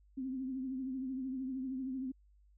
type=tone with vibrato; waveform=sine; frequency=261.6 Hz; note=C4; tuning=in tune; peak=-36 dBFS; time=0.17-2.12 s; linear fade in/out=10 ms; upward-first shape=triangle; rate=13 Hz; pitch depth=69 cents each way; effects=added 50 Hz sine -62 dBFS peak until 2.57 s